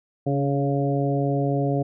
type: harmonic tone with a mistuned harmonic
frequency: 139.6 Hz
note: C#3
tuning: 13 cents sharp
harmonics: 1 / 2 / 3 / 4 / 5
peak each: -23 / -26 / -28 / -29 / -30 dBFS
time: 0.26-1.83 s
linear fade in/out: 10 ms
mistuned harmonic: 2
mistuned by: +25 cents
effects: none